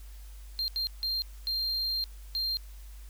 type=tone bursts at uneven times; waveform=triangle; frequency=4186 Hz; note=C8; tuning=in tune; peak=-27 dBFS; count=5; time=0.59-0.68 / 0.76-0.87 / 1.03-1.22 / 1.47-2.04 / 2.35-2.57 s; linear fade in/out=0 ms; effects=added 50 Hz sine -43 dBFS peak until 3.09 s + white hiss -58 dBFS RMS until 3.09 s